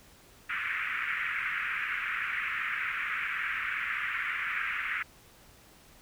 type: band-pass noise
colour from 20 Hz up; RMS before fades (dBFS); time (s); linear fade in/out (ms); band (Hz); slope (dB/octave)
white; -33; 0.49-5.03; 10; 1300 to 2400; 48
effects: pink hiss -57 dBFS RMS until 6.01 s